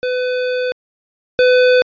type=tone pair in turn; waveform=square; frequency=502 / 502 Hz; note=B4 / B4; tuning=+28 / +28 cents; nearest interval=unison; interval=0 cents; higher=neither; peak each=-17 / -9 dBFS; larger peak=second; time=0.03-0.72 / 1.39-1.82 s; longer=first; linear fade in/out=0 ms; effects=resampled to 11025 Hz